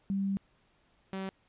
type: tone pair in turn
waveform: sine / sawtooth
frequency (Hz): 196 / 191.63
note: G3 / G3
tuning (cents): 0 / -39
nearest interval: unison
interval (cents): 39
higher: first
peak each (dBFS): -28 / -31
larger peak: first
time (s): 0.1-0.37 / 1.13-1.29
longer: first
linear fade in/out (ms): 0
effects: pink hiss -69 dBFS RMS until 1.48 s + resampled to 8000 Hz